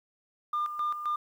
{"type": "tone with tremolo", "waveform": "sine", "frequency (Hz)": 1203, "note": "D6", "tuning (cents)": 41, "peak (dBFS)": -25, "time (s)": [0.53, 1.16], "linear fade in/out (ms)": 5, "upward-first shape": "square", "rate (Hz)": 3.8, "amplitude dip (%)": 65, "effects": ["tanh soft clip ceiling -24 dBFS", "10-bit"]}